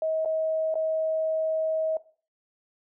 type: tone with dropouts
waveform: sine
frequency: 636 Hz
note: D#5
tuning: 38 cents sharp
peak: -24 dBFS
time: 0.02-1.97 s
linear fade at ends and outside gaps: 2 ms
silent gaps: 0.249-0.257 / 0.742-0.754 s
effects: noise-tail reverb RT60 0.4 s tail -17 dB re dry